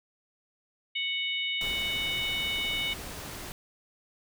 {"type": "harmonic tone", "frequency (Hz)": 740, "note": "F#5", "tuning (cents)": 0, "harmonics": [3, 4, 5], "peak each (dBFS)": [-32, -32, -35], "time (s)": [0.95, 2.94], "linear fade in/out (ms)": 10}
{"type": "noise", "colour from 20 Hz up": "pink", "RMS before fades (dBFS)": -40, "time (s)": [1.61, 3.52], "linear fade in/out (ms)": 0}
{"effects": []}